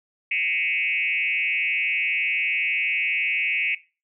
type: tone with frequency modulation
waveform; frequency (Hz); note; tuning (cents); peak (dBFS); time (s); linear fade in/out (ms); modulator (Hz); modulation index
sine; 2387; D7; +28; -21; 0.31-3.75; 5; 168; 1.8
effects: noise-tail reverb RT60 0.3 s tail -18 dB re dry